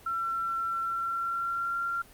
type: tone with pitch glide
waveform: sine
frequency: 1352 to 1379.6 Hz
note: E6 to F6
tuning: +43 to -22 cents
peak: -28 dBFS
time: 0.06-2.02 s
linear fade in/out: 5 ms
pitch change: +35 cents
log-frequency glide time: 0.8-1.79 s
effects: pink hiss -54 dBFS RMS until 2.13 s + Opus 32 kbps